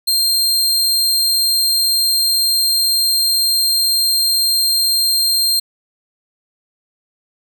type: tone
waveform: sawtooth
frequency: 4186 Hz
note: C8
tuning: in tune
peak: -10 dBFS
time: 0.07-5.6 s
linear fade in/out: 10 ms
effects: none